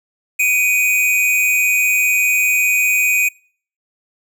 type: tone pair together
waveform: square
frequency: 2289 / 2485 Hz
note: D7 / D#7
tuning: -45 / -3 cents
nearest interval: minor second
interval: 142 cents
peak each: -21 / -14 dBFS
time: 0.39-3.29 s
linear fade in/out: 10 ms
effects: noise-tail reverb RT60 0.5 s tail -26 dB re dry